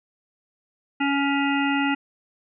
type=harmonic tone; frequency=280 Hz; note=C#4; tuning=18 cents sharp; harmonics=1 / 3 / 5 / 7 / 9 / 10; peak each=-22 / -27 / -29 / -30 / -32 / -32 dBFS; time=1-1.95 s; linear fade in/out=10 ms; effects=none